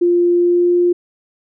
sine tone with pitch glide, 349.2 to 351.8 Hz, F4 to F4, 0 to +13 cents, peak -10 dBFS, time 0.01-0.93 s, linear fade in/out 10 ms, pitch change +13 cents, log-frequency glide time 0.32-0.73 s, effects none

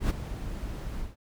brown noise with ADSR envelope, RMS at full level -22 dBFS, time 0-1.16 s, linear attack 96 ms, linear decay 21 ms, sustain -13 dB, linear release 160 ms, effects none

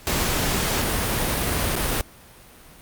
pink noise with dropouts, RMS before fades -23 dBFS, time 0.07-2.01 s, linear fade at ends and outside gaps 0 ms, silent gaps 1.755-1.763 s, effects pink hiss -47 dBFS RMS until 2.81 s + Opus 48 kbps

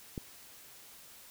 click, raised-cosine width 3 ms, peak -24 dBFS, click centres 0.178 s, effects white hiss -54 dBFS RMS until 1.3 s

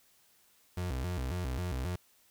35% pulse tone with vibrato, 75.8 Hz, D#2, 45 cents flat, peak -31 dBFS, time 0.77-1.96 s, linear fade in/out 5 ms, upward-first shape square, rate 3.7 Hz, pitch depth 290 cents each way, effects white hiss -66 dBFS RMS until 2.3 s

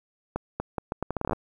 accelerating click train, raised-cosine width 1 ms, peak -14 dBFS, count 14, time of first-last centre 0.36-1.332 s, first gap 240 ms, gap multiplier 0.76, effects 9-bit

